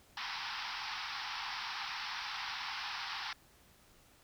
pink band-pass noise, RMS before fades -41 dBFS, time 0.17-3.33 s, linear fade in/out 2 ms, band 790 to 5500 Hz, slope 96 dB/octave, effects pink hiss -64 dBFS RMS until 4.23 s

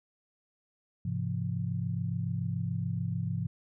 sine chord, F minor, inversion first, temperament equal with one note detuned, 103.83 / 130.81 / 171.12 Hz, Ab2 / C3 / F3, 0 / 0 / -35 cents, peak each -34 dBFS, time 1.05-3.47 s, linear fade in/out 5 ms, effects none

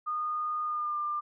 sine tone with pitch glide, 1226 to 1195.2 Hz, D#6 to D6, -26 to +30 cents, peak -29 dBFS, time 0.06-1.21 s, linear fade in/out 20 ms, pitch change -44 cents, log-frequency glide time 0.64-0.97 s, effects none

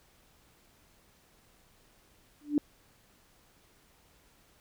sine tone with exponential growth, 293.7 Hz, D4, in tune, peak -19 dBFS, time 2.41-2.58 s, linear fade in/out 1 ms, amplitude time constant 35 ms, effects pink hiss -64 dBFS RMS until 4.6 s

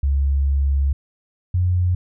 sine tone pair in turn, 69.3 / 89.74 Hz, C#2 / F2, 0 / +48 cents, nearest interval major third, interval 448 cents, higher second, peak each -15 dBFS, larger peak neither, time 0.03-0.93 / 1.54-1.95 s, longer first, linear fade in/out 5 ms, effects none

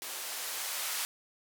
violet noise with band-pass filter sweep, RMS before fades -37 dBFS, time 0.02-1.05 s, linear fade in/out 0 ms, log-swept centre 400 to 880 Hz, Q 0.8, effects none

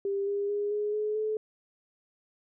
sine tone with pitch steps, 397 / 403.7 / 410.5 / 417.5 / 424.5 / 431.7 Hz, G4 / G#4 / G#4 / G#4 / G#4 / A4, +22 / -49 / -20 / +9 / +38 / -33 cents, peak -27 dBFS, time 0.05-1.37 s, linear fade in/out 2 ms, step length 220 ms, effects none

